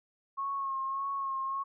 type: tone with vibrato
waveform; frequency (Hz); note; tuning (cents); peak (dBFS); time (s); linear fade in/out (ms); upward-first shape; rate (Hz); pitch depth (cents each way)
sine; 1088; C#6; -33; -31; 0.37-1.64; 20; sine; 1.7; 30
effects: none